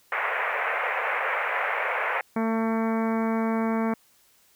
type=band-pass noise; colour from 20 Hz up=white; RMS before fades=-27 dBFS; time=0.12-2.21 s; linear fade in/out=2 ms; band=470 to 2300 Hz; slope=48 dB/octave
type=harmonic tone; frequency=224.5 Hz; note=A3; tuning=35 cents sharp; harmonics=1 / 2 / 3 / 4 / 5 / 6 / 7 / 8 / 9 / 10; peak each=-24 / -31 / -33 / -34 / -36 / -40 / -42 / -45 / -46 / -42 dBFS; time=2.36-3.94 s; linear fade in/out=5 ms
effects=white hiss -61 dBFS RMS until 4.55 s